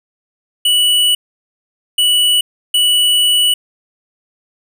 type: tone bursts at uneven times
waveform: square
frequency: 2950 Hz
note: F#7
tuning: 6 cents flat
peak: -10 dBFS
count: 3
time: 0.65-1.15 / 1.98-2.41 / 2.74-3.54 s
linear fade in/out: 5 ms
effects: none